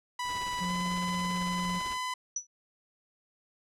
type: tone with pitch glide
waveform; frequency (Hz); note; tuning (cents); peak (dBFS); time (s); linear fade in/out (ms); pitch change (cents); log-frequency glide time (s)
sawtooth; 987.8 to 1008; B5 to B5; 0 to +35; -28; 0.19-2.14; 5; +35; 0.63-0.72
type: noise with tremolo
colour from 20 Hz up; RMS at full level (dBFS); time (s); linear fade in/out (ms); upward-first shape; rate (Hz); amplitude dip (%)
pink; -42; 0.24-1.98; 50; triangle; 18; 65
type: tone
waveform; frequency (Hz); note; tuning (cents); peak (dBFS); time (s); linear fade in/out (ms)
triangle; 179; F3; +43; -30; 0.6-1.8; 20
type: tone with exponential decay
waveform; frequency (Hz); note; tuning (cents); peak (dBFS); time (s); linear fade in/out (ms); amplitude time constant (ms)
sine; 5920; F#8; 0; -26; 2.36-2.47; 5; 23
effects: low-pass 9000 Hz 12 dB/octave